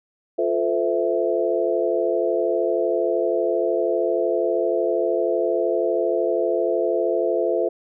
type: chord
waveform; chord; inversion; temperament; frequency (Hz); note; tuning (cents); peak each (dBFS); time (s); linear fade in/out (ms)
sine; F major seventh; none; equal with one note detuned; 349.2 / 440 / 512.8 / 659.3; F4 / A4 / C5 / E5; 0 / 0 / -35 / 0; -24; 0.38-7.69; 10
effects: none